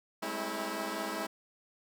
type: tone cluster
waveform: 10% pulse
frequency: 200.2 / 215.4 / 265.3 / 325.6 Hz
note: G3 / A3 / C4 / E4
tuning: +37 / -37 / +24 / -21 cents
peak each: -34 / -32 / -34 / -29 dBFS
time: 0.22-1.27 s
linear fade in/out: 10 ms
effects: none